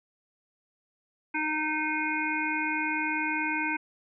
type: harmonic tone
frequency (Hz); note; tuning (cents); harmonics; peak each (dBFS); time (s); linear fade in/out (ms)
308.2; D#4; -16; 1 / 3 / 5 / 7 / 8; -33 / -33 / -33 / -33 / -33; 1.34-3.77; 10
effects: none